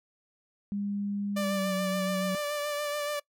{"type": "tone with pitch glide", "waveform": "sine", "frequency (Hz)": [202.3, 185.51], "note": ["G#3", "F#3"], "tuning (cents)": [-45, 5], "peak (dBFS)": -29, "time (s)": [0.72, 2.35], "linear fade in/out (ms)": 0, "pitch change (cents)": -150, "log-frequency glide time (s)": [1.41, 1.74]}
{"type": "tone with vibrato", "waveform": "sawtooth", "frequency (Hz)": 587.3, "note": "D5", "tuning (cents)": 0, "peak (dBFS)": -26, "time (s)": [1.36, 3.2], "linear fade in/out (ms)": 10, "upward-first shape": "sine", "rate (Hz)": 7, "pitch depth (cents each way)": 24}
{"effects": ["noise-tail reverb RT60 0.1 s tail -22 dB re dry"]}